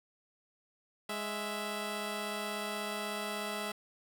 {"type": "tone pair together", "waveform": "10% pulse", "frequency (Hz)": [208.2, 661], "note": ["G#3", "E5"], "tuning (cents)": [5, 5], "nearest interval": "octave + minor sixth", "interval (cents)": 2000, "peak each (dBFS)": [-30, -30], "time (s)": [1.09, 3.72], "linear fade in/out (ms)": 5, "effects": []}